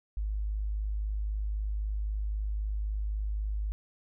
sine tone, 51.91 Hz, G#1, in tune, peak -29 dBFS, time 0.17-3.72 s, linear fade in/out 0 ms, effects none

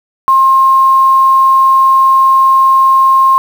sine tone with quantisation, 1065 Hz, C6, 30 cents sharp, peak -4 dBFS, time 0.28-3.38 s, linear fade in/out 0 ms, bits 5, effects none

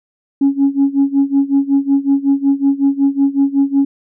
sine tone with tremolo, 277.2 Hz, C#4, in tune, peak -6 dBFS, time 0.41-3.85 s, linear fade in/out 5 ms, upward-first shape sine, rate 5.4 Hz, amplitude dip 90%, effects tanh soft clip ceiling -5 dBFS

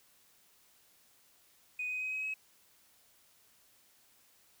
sine tone with pitch steps, 2489 / 2506 / 2524 / 2541 / 2559 Hz, D#7 / D#7 / D#7 / D#7 / D#7, 0 / +12 / +24 / +36 / +48 cents, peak -33 dBFS, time 1.79-2.34 s, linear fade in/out 5 ms, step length 110 ms, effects tanh soft clip ceiling -30 dBFS + white hiss -66 dBFS RMS until 4.6 s

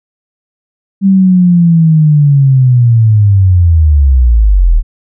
sine linear sweep, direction down, 197 to 36.36 Hz, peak -3 dBFS, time 1.01-4.83 s, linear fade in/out 50 ms, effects none

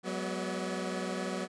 20% pulse tone cluster, 186.1 / 206.1 / 245.3 / 571 / 635 Hz, F#3 / G#3 / B3 / D5 / D#5, +10 / -13 / -12 / -49 / +35 cents, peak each -31 / -38 / -34 / -39 / -40 dBFS, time 0.03-1.48 s, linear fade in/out 50 ms, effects resampled to 22050 Hz

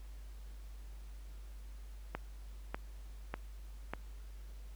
click train, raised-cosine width 0.5 ms, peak -22 dBFS, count 4, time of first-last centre 2.15-3.936 s, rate 1.68 Hz, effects added 50 Hz sine -46 dBFS peak until 4.75 s + pink hiss -64 dBFS RMS until 4.75 s

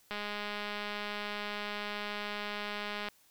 click train, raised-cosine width 0.3 ms, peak -22 dBFS, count 617, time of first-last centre 0.11-3.086 s, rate 207 Hz, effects white hiss -65 dBFS RMS until 3.3 s

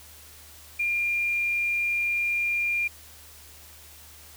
sine tone, 2400 Hz, D7, 37 cents sharp, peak -23 dBFS, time 0.79-2.88 s, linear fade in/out 10 ms, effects added 76 Hz sine -53 dBFS peak until 4.36 s + white hiss -49 dBFS RMS until 4.36 s

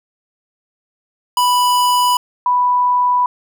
square / sine tone pair in turn, 987.8 / 987.8 Hz, B5 / B5, 0 / 0 cents, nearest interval unison, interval 0 cents, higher neither, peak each -12 / -11 dBFS, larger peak second, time 1.37-2.17 / 2.46-3.26 s, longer neither, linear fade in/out 2 ms, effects none

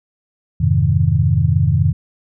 sine chord, F minor seventh, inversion none, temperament equal, 87.31 / 103.83 / 130.81 / 155.56 Hz, F2 / Ab2 / C3 / Eb3, 0 / 0 / 0 / 0 cents, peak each -17 dBFS, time 0.6-1.93 s, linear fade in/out 10 ms, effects none

